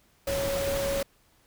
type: tone in noise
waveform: sine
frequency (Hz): 554.4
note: C#5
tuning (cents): 0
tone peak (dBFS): -27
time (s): 0.27-1.03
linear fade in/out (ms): 5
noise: pink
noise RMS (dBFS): -33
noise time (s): 0.27-1.03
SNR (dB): +3
effects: pink hiss -64 dBFS RMS until 1.46 s